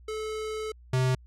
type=tone pair in turn; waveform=square; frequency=433.7 / 128.94 Hz; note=A4 / C3; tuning=-25 / -25 cents; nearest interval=octave + major sixth; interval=2100 cents; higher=first; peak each=-32 / -23 dBFS; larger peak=second; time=0.08-0.72 / 0.93-1.15 s; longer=first; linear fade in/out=5 ms; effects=added 60 Hz sine -49 dBFS peak until 1.26 s + low-pass 9000 Hz 12 dB/octave